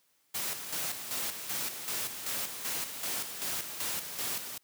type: noise with tremolo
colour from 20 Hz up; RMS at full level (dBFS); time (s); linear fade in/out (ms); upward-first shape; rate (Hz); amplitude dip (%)
white; -34; 0.34-4.58; 10; square; 2.6; 55
effects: white hiss -71 dBFS RMS until 4.63 s + high-pass 100 Hz 12 dB/octave